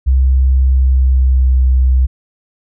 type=tone with pitch glide; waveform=sine; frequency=65.41 to 64.25 Hz; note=C2 to C2; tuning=0 to -31 cents; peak=-7 dBFS; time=0.06-2.07 s; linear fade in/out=20 ms; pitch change=-31 cents; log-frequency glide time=0.62-1.59 s; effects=none